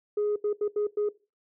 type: tone bursts at uneven times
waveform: sine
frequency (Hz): 416.7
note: G#4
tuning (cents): +6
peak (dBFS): -22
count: 5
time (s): 0.17-0.36 / 0.44-0.53 / 0.61-0.68 / 0.76-0.87 / 0.97-1.09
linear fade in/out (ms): 5
effects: noise-tail reverb RT60 0.3 s tail -20 dB re dry + tanh soft clip ceiling -21 dBFS